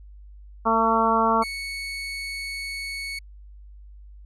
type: harmonic tone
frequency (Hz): 225.4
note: A3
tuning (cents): +42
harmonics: 1 / 2 / 3 / 4 / 5 / 6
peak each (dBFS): -26 / -27 / -26 / -23 / -22 / -27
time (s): 0.65-1.44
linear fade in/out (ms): 20
type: tone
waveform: 30% pulse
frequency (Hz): 2217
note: C#7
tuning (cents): 0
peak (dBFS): -27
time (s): 1.42-3.19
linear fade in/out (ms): 5
effects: added 50 Hz sine -42 dBFS peak until 4.25 s + resampled to 24000 Hz